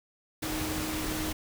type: tone in noise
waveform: sine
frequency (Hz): 311.1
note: D#4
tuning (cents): 0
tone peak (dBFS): -34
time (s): 0.42-1.33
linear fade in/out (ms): 10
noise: pink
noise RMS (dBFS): -34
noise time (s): 0.42-1.33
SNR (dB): -3
effects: none